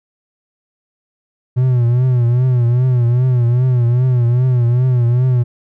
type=tone with vibrato; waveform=triangle; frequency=123.47 Hz; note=B2; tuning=in tune; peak=-8 dBFS; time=1.56-5.44 s; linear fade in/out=20 ms; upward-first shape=triangle; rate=2.5 Hz; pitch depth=96 cents each way; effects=none